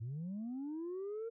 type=linear sweep; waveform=sine; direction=up; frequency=105.3 to 466.2 Hz; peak=-37 dBFS; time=0-1.3 s; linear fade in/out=20 ms; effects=tanh soft clip ceiling -37 dBFS